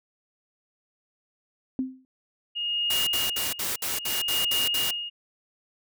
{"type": "tone with exponential decay", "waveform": "sine", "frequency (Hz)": 260, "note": "C4", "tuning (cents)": -11, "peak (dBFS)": -21, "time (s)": [1.79, 2.05], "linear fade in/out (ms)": 1, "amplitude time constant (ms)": 56}
{"type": "tone with tremolo", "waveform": "sine", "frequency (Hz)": 2854, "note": "F7", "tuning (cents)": 37, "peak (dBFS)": -23, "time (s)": [2.55, 5.1], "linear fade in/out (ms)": 20, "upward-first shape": "sine", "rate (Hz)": 0.62, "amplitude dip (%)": 95}
{"type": "noise bursts", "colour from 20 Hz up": "white", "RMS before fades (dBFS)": -29, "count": 9, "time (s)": [2.9, 4.91], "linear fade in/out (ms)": 5, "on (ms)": 170, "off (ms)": 60}
{"effects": []}